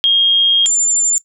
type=tone pair in turn; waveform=sine; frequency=3242 / 7194 Hz; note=G#7 / A8; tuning=-42 / +37 cents; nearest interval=octave + major second; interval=1379 cents; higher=second; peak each=-8 / -12 dBFS; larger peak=first; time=0.04-0.66 / 0.66-1.18 s; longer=first; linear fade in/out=0 ms; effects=noise-tail reverb RT60 0.1 s tail -17 dB re dry